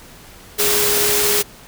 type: tone in noise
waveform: sine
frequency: 415.3 Hz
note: G#4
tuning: in tune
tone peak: -21 dBFS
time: 0.58-1.43 s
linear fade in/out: 20 ms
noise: white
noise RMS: -17 dBFS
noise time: 0.58-1.43 s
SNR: -7 dB
effects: pink hiss -42 dBFS RMS until 1.67 s